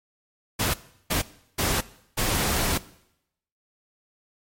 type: noise bursts at uneven times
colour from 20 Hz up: pink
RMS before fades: -24 dBFS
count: 4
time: 0.59-0.74 / 1.1-1.22 / 1.58-1.81 / 2.17-2.78 s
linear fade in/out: 10 ms
effects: noise-tail reverb RT60 0.8 s tail -19 dB re dry + MP3 64 kbps